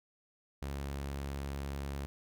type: tone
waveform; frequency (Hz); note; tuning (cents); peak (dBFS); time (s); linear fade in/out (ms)
sawtooth; 69.6; C#2; +8; -33; 0.62-2.06; 0
effects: none